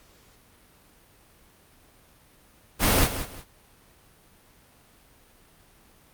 pink noise with echo, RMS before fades -20 dBFS, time 2.79-3.09 s, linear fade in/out 50 ms, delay 180 ms, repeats 2, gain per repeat -11 dB, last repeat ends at 3.45 s, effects pink hiss -57 dBFS RMS until 6.13 s + Opus 48 kbps

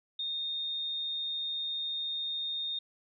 sine tone, 3673 Hz, A#7, 26 cents flat, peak -32 dBFS, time 0.19-2.79 s, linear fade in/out 5 ms, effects none

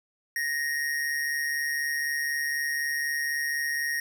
square tone with amplitude modulation, 1864.7 Hz, A#6, in tune, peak -25 dBFS, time 0.36-4 s, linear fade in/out 2 ms, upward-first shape sine, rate 144 Hz, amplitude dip 50%, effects none

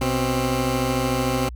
15% pulse tone pair together, 125.87 / 265.1 Hz, B2 / C4, +33 / +23 cents, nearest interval octave + minor second, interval 1290 cents, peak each -17 / -17 dBFS, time 0.01-1.49 s, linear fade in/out 5 ms, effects added 60 Hz sine -32 dBFS peak until 1.55 s

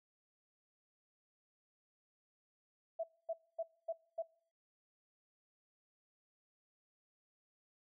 sine tone bursts, 659.3 Hz, E5, in tune, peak -35 dBFS, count 5, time 2.99-4.225 s, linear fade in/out 10 ms, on 47 ms, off 250 ms, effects noise-tail reverb RT60 0.6 s tail -25 dB re dry

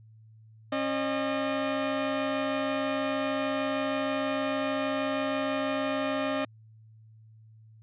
sawtooth tone pair together, 271.3 / 609 Hz, C#4 / D#5, -37 / -37 cents, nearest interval octave + major second, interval 1400 cents, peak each -26 dBFS, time 0.72-6.45 s, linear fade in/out 5 ms, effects added 110 Hz sine -51 dBFS peak until 7.82 s + resampled to 8000 Hz

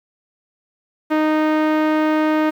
sawtooth tone with low-pass filter, 309.4 Hz, D#4, 10 cents flat, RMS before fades -17 dBFS, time 1.1-2.51 s, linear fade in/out 20 ms, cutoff 1900 Hz, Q 0.85, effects 8-bit

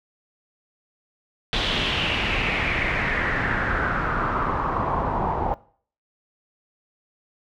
pink noise with low-pass filter sweep, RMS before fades -24 dBFS, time 1.53-5.54 s, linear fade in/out 0 ms, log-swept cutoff 3500 to 820 Hz, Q 4.1, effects noise-tail reverb RT60 0.5 s tail -21 dB re dry

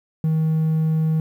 triangle tone, 158.4 Hz, D#3, 31 cents sharp, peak -14 dBFS, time 0.24-1.2 s, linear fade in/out 2 ms, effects tanh soft clip ceiling -10 dBFS + 9-bit

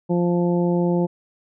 harmonic tone, 174.61 Hz, F3, in tune, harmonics 1 / 2 / 3 / 4 / 5, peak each -19 / -22 / -26 / -34 / -32 dBFS, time 0.09-1.07 s, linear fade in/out 20 ms, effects none

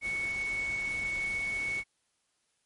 sine tone in noise, 2217 Hz, C#7, in tune, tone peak -30 dBFS, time 0.01-1.84 s, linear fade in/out 50 ms, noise pink, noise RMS -45 dBFS, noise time 0.01-1.84 s, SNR +12 dB, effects white hiss -75 dBFS RMS until 2.65 s + MP3 48 kbps

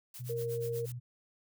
blue noise with tremolo, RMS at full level -46 dBFS, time 0.14-0.92 s, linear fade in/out 2 ms, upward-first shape sine, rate 8.3 Hz, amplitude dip 95%
sine tone with pitch glide, 124 to 122.15 Hz, B2 to B2, +7 to -19 cents, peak -38 dBFS, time 0.19-1 s, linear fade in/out 20 ms, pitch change -26 cents, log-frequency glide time 0.36-0.48 s
sine tone, 466.2 Hz, A#4, in tune, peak -33 dBFS, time 0.29-0.86 s, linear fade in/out 10 ms
effects none

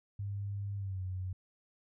sine tone with pitch glide, 100.5 to 92.69 Hz, G2 to F#2, +44 to +4 cents, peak -35 dBFS, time 0.19-1.33 s, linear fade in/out 5 ms, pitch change -140 cents, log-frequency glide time 0.76-1.02 s, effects none

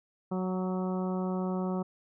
harmonic tone with a mistuned harmonic, 185 Hz, F#3, in tune, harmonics 1 / 2 / 3 / 4 / 5 / 6 / 7, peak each -30 / -36 / -40 / -42 / -44 / -46 / -47 dBFS, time 0.31-1.83 s, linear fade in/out 10 ms, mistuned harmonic 6, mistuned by +20 cents, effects none

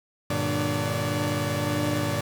sawtooth tone cluster, 99.5 / 119.1 / 149.7 / 297.8 / 572 Hz, G2 / A#2 / D3 / D4 / D5, +26 / +38 / +33 / +24 / -46 cents, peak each -27 dBFS, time 0.3-2.21 s, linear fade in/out 5 ms, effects none

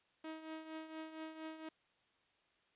sawtooth tone with tremolo, 317 Hz, D#4, 32 cents sharp, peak -39 dBFS, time 0.24-1.69 s, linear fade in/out 5 ms, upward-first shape triangle, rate 4.3 Hz, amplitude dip 70%, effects white hiss -75 dBFS RMS until 2.75 s + resampled to 8000 Hz

